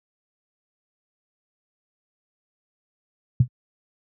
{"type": "tone with exponential decay", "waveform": "sine", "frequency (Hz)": 123.47, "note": "B2", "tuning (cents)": 0, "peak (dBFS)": -8, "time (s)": [3.4, 3.48], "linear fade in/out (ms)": 5, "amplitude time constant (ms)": 17, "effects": ["high-pass 60 Hz 12 dB/octave"]}